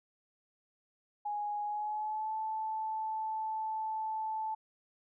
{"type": "tone with pitch glide", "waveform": "sine", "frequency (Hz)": [830.6, 874.9], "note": ["G#5", "A5"], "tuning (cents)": [0, -10], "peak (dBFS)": -33, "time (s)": [1.25, 4.55], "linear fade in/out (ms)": 10, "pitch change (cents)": 90, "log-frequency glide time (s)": [1.64, 2.35], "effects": []}